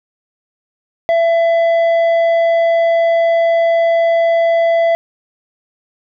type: tone with tanh clipping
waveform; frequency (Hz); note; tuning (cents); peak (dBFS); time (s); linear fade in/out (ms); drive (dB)
sine; 669; E5; +25; -11; 1.09-4.95; 0; 7
effects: none